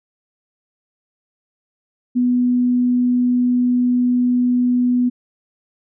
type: tone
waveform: sine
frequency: 246.9 Hz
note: B3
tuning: in tune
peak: -13 dBFS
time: 2.15-5.1 s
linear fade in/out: 20 ms
effects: none